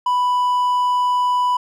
triangle tone, 990 Hz, B5, 4 cents sharp, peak -13 dBFS, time 0.06-1.57 s, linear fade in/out 5 ms, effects none

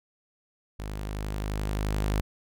sawtooth tone with level ramp, 51.5 Hz, G#1, 14 cents flat, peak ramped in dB -30 to -20 dBFS, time 0.79-2.21 s, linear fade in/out 5 ms, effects none

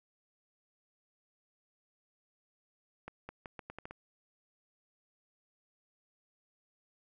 accelerating click train, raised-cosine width 0.5 ms, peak -28 dBFS, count 8, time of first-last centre 3.08-3.91 s, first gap 210 ms, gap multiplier 0.8, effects none

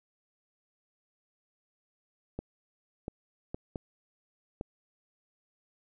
clicks, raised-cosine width 2 ms, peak -22 dBFS, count 5, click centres 2.39 / 3.081 / 3.545 / 3.758 / 4.611 s, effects none

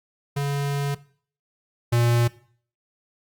square tone pair in turn, 141.6 / 118.82 Hz, C#3 / A#2, +37 / +34 cents, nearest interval minor third, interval 303 cents, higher first, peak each -23 / -18 dBFS, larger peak second, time 0.36-0.95 / 1.92-2.28 s, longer first, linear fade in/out 10 ms, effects noise-tail reverb RT60 0.5 s tail -19 dB re dry + Opus 48 kbps

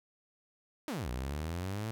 sawtooth exponential two-way sweep, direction down then up, 332.6 to 59.4 to 114.4 Hz, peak -31 dBFS, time 0.88-1.91 s, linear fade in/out 0 ms, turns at 1.09 s, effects none

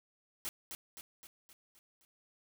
white noise with echo, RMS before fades -39 dBFS, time 0.45-0.49 s, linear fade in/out 0 ms, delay 260 ms, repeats 6, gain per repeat -5 dB, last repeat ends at 2.05 s, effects none

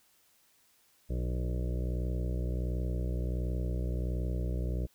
harmonic tone with a mistuned harmonic, 61.4 Hz, B1, 9 cents flat, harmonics 1 / 2 / 3 / 5 / 6 / 7 / 8 / 9 / 10, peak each -31 / -37 / -41 / -45 / -47 / -48 / -49 / -50 / -51 dBFS, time 1.09-4.87 s, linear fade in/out 20 ms, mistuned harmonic 5, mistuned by -23 cents, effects white hiss -67 dBFS RMS until 4.94 s

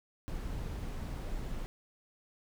brown noise, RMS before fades -38 dBFS, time 0.28-1.66 s, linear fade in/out 0 ms, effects none

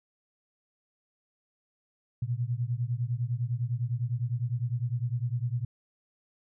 sine beating tone pair, 116.54 / 126.44 Hz, A#2 / B2, 0 / +41 cents, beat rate 9.9 Hz, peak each -30 / -31 dBFS, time 2.22-5.65 s, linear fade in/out 5 ms, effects none

